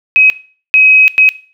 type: tone bursts at uneven times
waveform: sine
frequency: 2539 Hz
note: D#7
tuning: 34 cents sharp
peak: -3 dBFS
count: 3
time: 0.16-0.3 / 0.74-1.08 / 1.18-1.29 s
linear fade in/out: 0 ms
effects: noise-tail reverb RT60 0.4 s tail -18 dB re dry